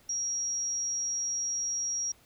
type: tone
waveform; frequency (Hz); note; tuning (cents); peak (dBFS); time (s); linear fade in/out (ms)
sine; 5660; F8; +22; -29; 0.09-2.12; 5
effects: pink hiss -61 dBFS RMS until 2.25 s